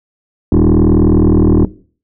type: tone with frequency modulation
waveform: sine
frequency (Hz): 194.7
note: G3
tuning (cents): -12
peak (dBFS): -3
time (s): 0.52-1.65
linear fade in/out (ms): 2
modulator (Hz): 39.8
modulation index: 4.3
effects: noise-tail reverb RT60 0.4 s tail -18 dB re dry + tanh soft clip ceiling -5 dBFS